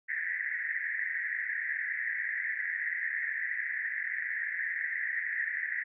white band-pass noise, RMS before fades -34 dBFS, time 0.08-5.84 s, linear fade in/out 20 ms, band 1700 to 2000 Hz, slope 96 dB/octave, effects none

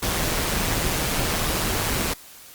pink noise with amplitude modulation, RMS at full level -22 dBFS, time 0.02-2.14 s, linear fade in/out 10 ms, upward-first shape sine, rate 161 Hz, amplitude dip 45%, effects white hiss -45 dBFS RMS until 2.54 s + Opus 48 kbps

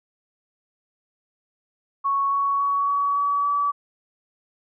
sine tone with pitch steps, 1108.7 / 1116.4 / 1124.2 / 1132 / 1139.9 / 1147.8 Hz, C#6 / C#6 / C#6 / C#6 / C#6 / D6, 0 / +12 / +24 / +36 / +48 / -40 cents, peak -19 dBFS, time 2.04-3.72 s, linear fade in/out 20 ms, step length 280 ms, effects none

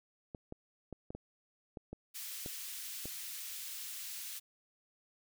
clicks, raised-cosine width 2 ms, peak -30 dBFS, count 9, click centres 0.348 / 0.524 / 0.927 / 1.105 / 1.15 / 1.772 / 1.93 / 2.461 / 3.056 s
white high-pass noise, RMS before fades -44 dBFS, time 2.14-4.4 s, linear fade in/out 20 ms, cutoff 2200 Hz, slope 12 dB/octave
effects none

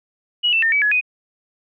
sine tone with pitch steps, 2913 / 2669 / 1814 / 2286 / 1691 / 2494 Hz, F#7 / E7 / A#6 / D7 / G#6 / D#7, -28 / +21 / -48 / -47 / +31 / +3 cents, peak -14 dBFS, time 0.43-1.012 s, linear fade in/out 20 ms, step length 97 ms, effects none

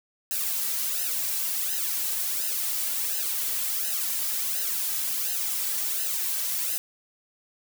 blue noise with flanger, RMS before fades -28 dBFS, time 0.31-6.78 s, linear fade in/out 0 ms, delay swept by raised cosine 0.87 to 2.87 ms, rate 1.4 Hz, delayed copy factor -0.95, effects none

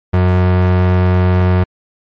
35% pulse tone, 91.1 Hz, F#2, 26 cents flat, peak -7 dBFS, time 0.13-1.64 s, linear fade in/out 10 ms, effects low-pass 2000 Hz 12 dB/octave + MP3 48 kbps

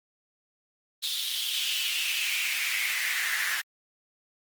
pink noise with high-pass filter sweep, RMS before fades -29 dBFS, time 1.02-3.62 s, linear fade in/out 20 ms, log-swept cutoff 3700 to 1700 Hz, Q 4.6, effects Opus 24 kbps

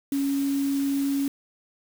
sine tone in noise, 277.6 Hz, C#4, 3 cents sharp, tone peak -22 dBFS, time 0.12-1.28 s, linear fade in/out 2 ms, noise white, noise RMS -40 dBFS, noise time 0.12-1.28 s, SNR +15 dB, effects none

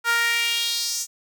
sawtooth tone with high-pass filter sweep, 467 Hz, A#4, 3 cents sharp, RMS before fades -23 dBFS, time 0.04-1.07 s, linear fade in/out 50 ms, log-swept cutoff 1300 to 6800 Hz, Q 2.9, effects none

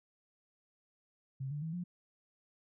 sine tone with pitch steps, 134 / 146.97 / 161.21 / 176.81 Hz, C3 / D3 / E3 / F3, +42 / +2 / -38 / +22 cents, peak -36 dBFS, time 1.4-1.84 s, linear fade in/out 10 ms, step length 110 ms, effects none

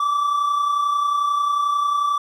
triangle tone pair together, 1158.8 / 1190 Hz, D6 / D6, -24 / +22 cents, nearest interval unison, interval 46 cents, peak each -16 / -26 dBFS, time 0-2.18 s, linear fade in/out 5 ms, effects none

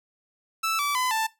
sawtooth tone with pitch steps, 1318.5 / 1154.5 / 1010.8 / 885.1 Hz, E6 / D6 / B5 / A5, 0 / -30 / +40 / +10 cents, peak -20 dBFS, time 0.63-1.27 s, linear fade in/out 10 ms, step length 160 ms, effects noise-tail reverb RT60 0.2 s tail -17 dB re dry

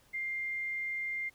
sine tone, 2100 Hz, C7, 6 cents sharp, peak -33 dBFS, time 0.13-1.3 s, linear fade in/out 20 ms, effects pink hiss -65 dBFS RMS until 1.34 s

